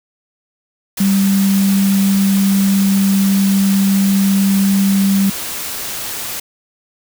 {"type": "tone in noise", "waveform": "sine", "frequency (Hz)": 195.9, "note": "G3", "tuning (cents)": -1, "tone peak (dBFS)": -10, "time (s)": [1, 5.3], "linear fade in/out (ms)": 5, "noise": "white", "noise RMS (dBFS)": -24, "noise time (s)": [0.97, 6.4], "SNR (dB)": 11, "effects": []}